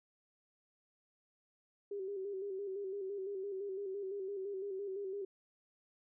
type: tone with vibrato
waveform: sine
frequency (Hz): 392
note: G4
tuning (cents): 0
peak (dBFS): -38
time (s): 1.91-5.25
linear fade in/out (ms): 5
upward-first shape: square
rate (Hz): 5.9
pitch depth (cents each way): 53
effects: none